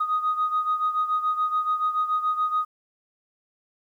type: beating tone pair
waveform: sine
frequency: 1244.5 / 1251.5 Hz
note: D#6 / D#6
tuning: 0 / +10 cents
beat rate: 7 Hz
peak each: -22 / -27 dBFS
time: 0-2.65 s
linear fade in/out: 10 ms
effects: tanh soft clip ceiling -16 dBFS + 10-bit